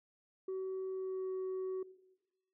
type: tone with pitch glide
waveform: sine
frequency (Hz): 378.5 to 375.5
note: F#4 to F#4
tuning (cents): +39 to +26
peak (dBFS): -34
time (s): 0.48-1.83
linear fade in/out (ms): 5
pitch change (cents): -13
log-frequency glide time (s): 0.89-1.32
effects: noise-tail reverb RT60 1.0 s tail -18 dB re dry + tanh soft clip ceiling -35 dBFS